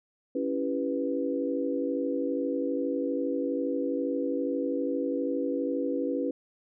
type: chord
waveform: sine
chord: C# half-diminished seventh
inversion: none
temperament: equal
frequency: 277.2 / 329.6 / 392 / 493.9 Hz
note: C#4 / E4 / G4 / B4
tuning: 0 / 0 / 0 / 0 cents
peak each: -30 / -34 / -36 / -31 dBFS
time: 0.35-6.31 s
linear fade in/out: 5 ms
effects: none